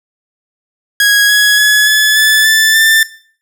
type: tone with pitch steps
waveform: sawtooth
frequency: 1655 / 1675.2 / 1695.6 / 1716.3 / 1737.3 / 1758.5 / 1779.9 Hz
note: G#6 / G#6 / G#6 / A6 / A6 / A6 / A6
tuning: -6 / +15 / +35 / -44 / -22 / -1 / +19 cents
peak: -3 dBFS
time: 1-3.03 s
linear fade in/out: 2 ms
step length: 290 ms
effects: noise-tail reverb RT60 0.5 s tail -18 dB re dry